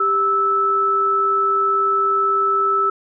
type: tone pair together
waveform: sine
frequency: 394.7 / 1311 Hz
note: G4 / E6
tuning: +12 / -10 cents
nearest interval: octave + major sixth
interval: 2078 cents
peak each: -23 / -15 dBFS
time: 0-2.9 s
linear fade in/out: 5 ms
effects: none